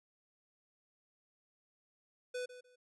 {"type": "tone with echo", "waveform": "square", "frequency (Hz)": 497.6, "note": "B4", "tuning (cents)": 13, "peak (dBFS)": -38, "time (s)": [2.34, 2.46], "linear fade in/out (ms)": 10, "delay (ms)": 150, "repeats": 2, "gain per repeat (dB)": -13, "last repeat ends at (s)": 2.76, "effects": ["resampled to 22050 Hz"]}